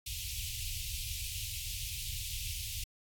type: band-stop noise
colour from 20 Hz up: pink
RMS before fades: -39 dBFS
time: 0.06-2.84 s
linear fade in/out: 5 ms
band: 110 to 2500 Hz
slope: 48 dB/octave
effects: AAC 64 kbps